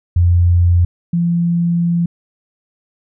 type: tone pair in turn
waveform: sine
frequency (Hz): 87.31 / 171.22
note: F2 / F3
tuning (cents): 0 / -34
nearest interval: octave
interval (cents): 1166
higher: second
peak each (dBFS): -8 / -12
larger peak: first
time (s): 0.16-0.85 / 1.13-2.06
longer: second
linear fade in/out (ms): 5
effects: none